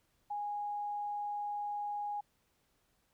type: tone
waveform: sine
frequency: 825 Hz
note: G#5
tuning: 12 cents flat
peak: -35 dBFS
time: 0.3-2.21 s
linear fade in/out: 10 ms
effects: pink hiss -75 dBFS RMS until 3.13 s